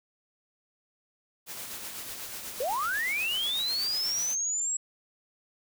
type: noise with tremolo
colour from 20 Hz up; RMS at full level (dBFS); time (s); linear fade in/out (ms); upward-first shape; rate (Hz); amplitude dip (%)
white; -38; 1.46-4.36; 50; sine; 8.1; 35
type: linear sweep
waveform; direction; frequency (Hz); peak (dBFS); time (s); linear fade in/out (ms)
sine; up; 460.7 to 7740; -27; 2.6-4.77; 5
effects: none